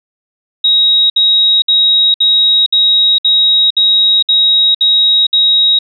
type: tone bursts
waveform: sine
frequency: 3800 Hz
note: A#7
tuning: 33 cents sharp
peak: -6 dBFS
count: 10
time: 0.64-5.789 s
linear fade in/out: 5 ms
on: 460 ms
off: 61 ms
effects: none